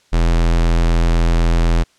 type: tone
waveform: square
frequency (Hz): 42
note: E1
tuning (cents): +33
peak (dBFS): -12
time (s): 0.12-1.84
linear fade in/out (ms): 20
effects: white hiss -56 dBFS RMS until 1.98 s + low-pass 7000 Hz 12 dB/octave